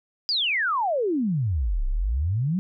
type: exponential two-way sweep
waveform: sine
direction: down then up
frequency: 5030 to 30.03 to 196.4 Hz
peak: -21 dBFS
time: 0.29-2.59 s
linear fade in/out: 0 ms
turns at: 1.86 s
effects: none